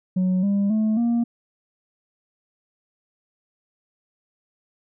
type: tone with pitch steps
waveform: sine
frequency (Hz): 184.6 / 200.1 / 217 / 235.3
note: F#3 / G3 / A3 / A#3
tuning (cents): -4 / +36 / -24 / +16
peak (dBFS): -15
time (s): 0.16-1.24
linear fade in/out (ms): 10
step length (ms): 270
effects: tanh soft clip ceiling -17 dBFS